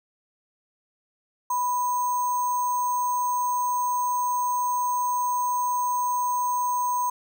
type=tone with sample-and-hold; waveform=sine; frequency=987.8 Hz; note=B5; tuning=in tune; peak=-22 dBFS; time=1.5-7.1 s; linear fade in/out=5 ms; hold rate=7350 Hz; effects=none